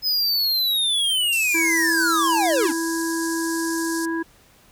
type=linear sweep; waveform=square; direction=down; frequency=5110 to 238.6 Hz; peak=-19 dBFS; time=0.02-2.73 s; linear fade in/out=50 ms
type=band-pass noise; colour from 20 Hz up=pink; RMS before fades=-33 dBFS; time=1.32-4.06 s; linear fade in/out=10 ms; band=4700 to 12000 Hz; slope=48 dB/octave
type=harmonic tone; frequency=329.6 Hz; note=E4; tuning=in tune; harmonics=1 / 3 / 5; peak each=-23 / -32 / -30 dBFS; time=1.54-4.23 s; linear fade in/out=10 ms
effects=pink hiss -54 dBFS RMS until 4.71 s